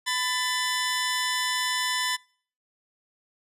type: tone pair together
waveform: 15% pulse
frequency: 1001.3 / 1760 Hz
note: B5 / A6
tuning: +24 / 0 cents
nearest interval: minor seventh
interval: 976 cents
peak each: -21 dBFS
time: 0.06-2.17 s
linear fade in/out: 20 ms
effects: noise-tail reverb RT60 0.5 s tail -26 dB re dry + resampled to 32000 Hz